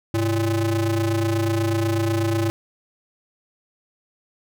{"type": "ring-modulated tone", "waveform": "square", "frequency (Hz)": 116.54, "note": "A#2", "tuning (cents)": 0, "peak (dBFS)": -17, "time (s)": [0.14, 2.5], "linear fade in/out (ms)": 0, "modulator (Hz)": 219, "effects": []}